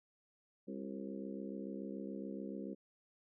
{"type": "harmonic tone with a mistuned harmonic", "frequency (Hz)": 67, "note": "C2", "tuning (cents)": 42, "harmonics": [3, 4, 5, 6, 7, 8], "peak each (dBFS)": [-45, -47, -49, -51, -52, -53], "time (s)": [0.67, 2.75], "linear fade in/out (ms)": 20, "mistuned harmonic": 6, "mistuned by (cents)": -53, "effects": []}